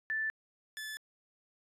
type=tone pair in turn; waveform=sine / sawtooth; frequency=1760 / 1737.8 Hz; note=A6 / A6; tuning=0 / -22 cents; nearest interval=unison; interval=22 cents; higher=first; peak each=-31 / -36 dBFS; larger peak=first; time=0.1-0.3 / 0.77-0.97 s; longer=neither; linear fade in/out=0 ms; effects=resampled to 32000 Hz